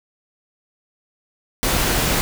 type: noise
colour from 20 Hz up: pink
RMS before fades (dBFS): -19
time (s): 1.63-2.21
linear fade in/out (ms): 0
effects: none